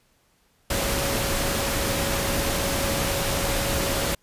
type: tone in noise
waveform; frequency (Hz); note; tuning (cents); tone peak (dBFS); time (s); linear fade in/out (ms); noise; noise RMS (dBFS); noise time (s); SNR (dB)
sine; 554.4; C#5; 0; -31; 0.7-4.15; 5; pink; -25; 0.7-4.15; -9
effects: pink hiss -64 dBFS RMS until 4.22 s + resampled to 32000 Hz